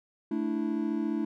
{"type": "chord", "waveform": "triangle", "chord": "A suspended fourth", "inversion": "none", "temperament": "equal with one note detuned", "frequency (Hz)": [220, 293.7, 328.3], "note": ["A3", "D4", "E4"], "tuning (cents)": [0, 0, -7], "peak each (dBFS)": -30, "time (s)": [0.31, 1.25], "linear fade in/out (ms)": 5, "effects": []}